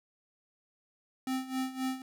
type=tone with tremolo; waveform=square; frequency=260.8 Hz; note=C4; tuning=5 cents flat; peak=-30 dBFS; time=1.27-2.02 s; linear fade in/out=2 ms; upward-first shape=sine; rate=3.8 Hz; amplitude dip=80%; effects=none